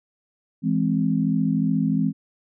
sine chord, E augmented, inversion none, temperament equal, 164.81 / 207.7 / 261.6 Hz, E3 / G#3 / B#3, 0 / 0 / 0 cents, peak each -23 dBFS, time 0.62-2.13 s, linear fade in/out 50 ms, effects none

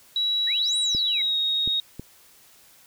sine tone with pitch glide, 3900 to 3752 Hz, B7 to A#7, -23 to +11 cents, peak -21 dBFS, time 0.16-1.8 s, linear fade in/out 2 ms, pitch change -66 cents, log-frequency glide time 1.11-1.37 s
sine exponential two-way sweep, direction up then down, 1760 to 9510 to 2042 Hz, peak -30 dBFS, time 0.47-1.22 s, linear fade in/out 5 ms, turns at 0.78 s
clicks, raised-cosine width 3 ms, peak -21 dBFS, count 3, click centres 0.949 / 1.676 / 1.996 s
effects white hiss -54 dBFS RMS until 2.86 s

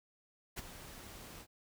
pink noise with ADSR envelope, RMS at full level -39 dBFS, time 0.56-1.47 s, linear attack 25 ms, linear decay 23 ms, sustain -12 dB, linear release 64 ms, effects none

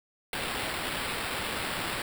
white noise with sample-and-hold, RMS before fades -33 dBFS, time 0.33-2.02 s, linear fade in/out 2 ms, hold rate 6300 Hz, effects none

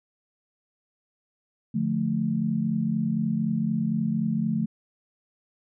sine chord, D minor, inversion none, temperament just, 146.83 / 176.2 / 220.2 Hz, D3 / F3 / A3, 0 / +16 / +2 cents, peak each -30 / -28 / -25 dBFS, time 1.74-4.66 s, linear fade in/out 10 ms, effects none

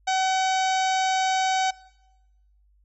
harmonic tone, 757 Hz, F#5, 39 cents sharp, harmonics 1 / 2 / 3 / 4 / 5 / 6 / 7 / 8 / 9 / 10, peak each -22 / -31 / -33 / -36 / -35 / -39 / -42 / -37 / -43 / -43 dBFS, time 0.07-1.71 s, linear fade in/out 10 ms, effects noise-tail reverb RT60 1.0 s tail -21 dB re dry + added 50 Hz sine -58 dBFS peak until 2.84 s

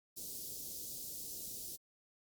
white band-stop noise, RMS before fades -45 dBFS, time 0.16-1.77 s, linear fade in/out 20 ms, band 490 to 4500 Hz, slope 24 dB/octave, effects Opus 48 kbps

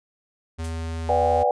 square tone with pitch glide, 81.8 to 81.28 Hz, E2 to E2, -13 to -24 cents, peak -28 dBFS, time 0.58-1.44 s, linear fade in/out 20 ms, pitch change -11 cents, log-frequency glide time 1.01-1.09 s
blue noise with exponential decay, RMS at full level -34 dBFS, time 0.64-0.82 s, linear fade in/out 5 ms, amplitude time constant 37 ms
sine chord, G# half-diminished seventh, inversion first, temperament equal with one note detuned, 493.9 / 587.3 / 740 / 809.8 Hz, B4 / D5 / F#5 / G#5, 0 / 0 / 0 / -44 cents, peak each -23 dBFS, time 1.09-1.51 s, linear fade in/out 2 ms
effects resampled to 22050 Hz

